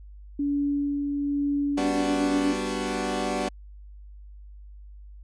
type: tone with tremolo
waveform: sine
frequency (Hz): 285.5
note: D4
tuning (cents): -49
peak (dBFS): -22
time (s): 0.39-2.53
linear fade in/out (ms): 5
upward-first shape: sine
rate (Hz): 1.1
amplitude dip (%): 30
type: chord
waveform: 20% pulse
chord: G major seventh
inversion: none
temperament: equal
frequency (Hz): 196 / 246.9 / 293.7 / 370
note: G3 / B3 / D4 / F#4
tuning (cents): 0 / 0 / 0 / 0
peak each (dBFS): -27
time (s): 1.77-3.49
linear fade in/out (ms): 10
effects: added 50 Hz sine -42 dBFS peak until 5.23 s + resampled to 22050 Hz